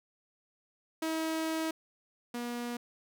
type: tone pair in turn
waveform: sawtooth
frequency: 320.6 / 240.2 Hz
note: E4 / B3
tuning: -48 / -48 cents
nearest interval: perfect fourth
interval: 500 cents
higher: first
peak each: -27 / -31 dBFS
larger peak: first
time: 1.02-1.71 / 2.34-2.77 s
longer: first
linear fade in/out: 5 ms
effects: none